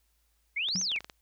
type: exponential two-way sweep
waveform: sine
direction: up then down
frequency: 2077 to 6480 to 2077 Hz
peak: -28 dBFS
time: 0.56-0.99 s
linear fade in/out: 10 ms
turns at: 0.81 s
type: clicks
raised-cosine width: 0.2 ms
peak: -25 dBFS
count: 8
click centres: 0.687 / 0.759 / 0.814 / 0.917 / 0.962 / 1.006 / 1.045 / 1.098 s
type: tone with exponential decay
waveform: sine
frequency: 185 Hz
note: F#3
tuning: in tune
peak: -29 dBFS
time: 0.75-0.9 s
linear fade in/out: 5 ms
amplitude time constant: 31 ms
effects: added 55 Hz sine -70 dBFS peak until 1.21 s + white hiss -74 dBFS RMS until 1.21 s